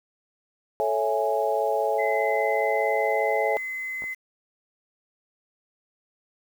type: chord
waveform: sine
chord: A major seventh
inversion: none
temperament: equal with one note detuned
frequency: 437.5 / 554.4 / 659.3 / 830.6 Hz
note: A4 / C#5 / E5 / G#5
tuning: -10 / 0 / 0 / 0 cents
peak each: -27 dBFS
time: 0.8-3.57 s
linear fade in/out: 0 ms
type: tone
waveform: sine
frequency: 2045 Hz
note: C7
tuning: 40 cents flat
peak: -29 dBFS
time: 1.98-4.15 s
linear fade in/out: 20 ms
type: clicks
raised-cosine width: 1 ms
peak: -29 dBFS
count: 2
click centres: 4.022 / 4.04 s
effects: 8-bit